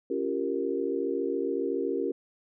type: chord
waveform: sine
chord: G half-diminished seventh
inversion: second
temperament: equal with one note detuned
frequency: 277.2 / 344.6 / 392 / 466.2 Hz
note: Db4 / F4 / G4 / Bb4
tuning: 0 / -23 / 0 / 0 cents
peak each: -33 / -33 / -31 / -32 dBFS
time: 0.1-2.12 s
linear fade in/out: 5 ms
effects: none